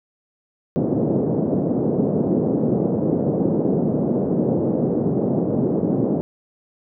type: band-pass noise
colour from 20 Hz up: pink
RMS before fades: -20 dBFS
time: 0.76-6.21 s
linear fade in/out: 0 ms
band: 150 to 520 Hz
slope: 24 dB/octave
effects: none